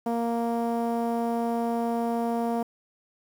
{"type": "tone with low-pass filter", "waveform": "sawtooth", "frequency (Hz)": 233.1, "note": "A#3", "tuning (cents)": 0, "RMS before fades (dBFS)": -27, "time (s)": [0.06, 2.63], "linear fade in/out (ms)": 5, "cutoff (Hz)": 790, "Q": 2.4, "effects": ["8-bit"]}